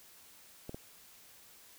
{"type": "clicks", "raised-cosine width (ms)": 2, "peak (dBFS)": -28, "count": 2, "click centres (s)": [0.694, 0.745], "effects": ["white hiss -58 dBFS RMS until 1.78 s"]}